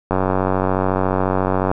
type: click train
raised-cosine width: 1 ms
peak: -4 dBFS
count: 152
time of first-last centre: 0.11-1.715 s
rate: 94.1 Hz
effects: none